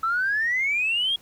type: exponential sweep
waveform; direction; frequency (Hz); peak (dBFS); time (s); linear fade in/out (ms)
sine; up; 1300 to 3322; -20; 0.03-1.16; 5
effects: tanh soft clip ceiling -16 dBFS + pink hiss -54 dBFS RMS until 1.21 s